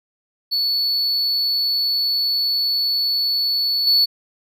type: tone with level steps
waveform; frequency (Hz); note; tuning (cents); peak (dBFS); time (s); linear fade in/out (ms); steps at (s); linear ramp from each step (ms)
triangle; 4435; C#8; 0; -16 / -11; 0.51-4.06; 20; 3.87; 2
effects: none